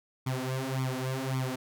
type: tone with flanger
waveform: sawtooth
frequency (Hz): 130.81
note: C3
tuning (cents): 0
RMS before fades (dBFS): -32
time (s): 0.26-1.56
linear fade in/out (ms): 10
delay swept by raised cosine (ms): 0.87 to 5.87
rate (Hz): 1.8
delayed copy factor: +1
effects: none